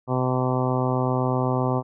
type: harmonic tone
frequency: 127.8 Hz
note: C3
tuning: 40 cents flat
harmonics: 1 / 2 / 3 / 4 / 5 / 6 / 7 / 8 / 9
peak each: -24 / -27 / -29 / -30 / -31 / -32 / -32 / -33 / -34 dBFS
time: 0.07-1.83 s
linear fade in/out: 50 ms
effects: none